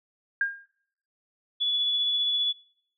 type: tone with exponential decay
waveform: sine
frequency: 1612 Hz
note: G6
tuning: 48 cents sharp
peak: -19 dBFS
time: 0.41-0.66 s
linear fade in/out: 2 ms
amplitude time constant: 53 ms
type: tone with tremolo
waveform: sine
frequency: 3422 Hz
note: A7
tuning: 49 cents flat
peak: -22 dBFS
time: 1.6-2.53 s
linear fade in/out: 20 ms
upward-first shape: triangle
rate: 15 Hz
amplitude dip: 25%
effects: noise-tail reverb RT60 0.7 s tail -22 dB re dry